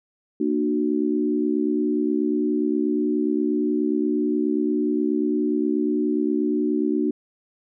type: chord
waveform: sine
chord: Bb augmented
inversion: none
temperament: equal with one note detuned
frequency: 233.1 / 300.7 / 370 Hz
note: Bb3 / D4 / F#4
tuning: 0 / +41 / 0 cents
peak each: -25 / -22 / -25 dBFS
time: 0.4-7.11 s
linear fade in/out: 5 ms
effects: none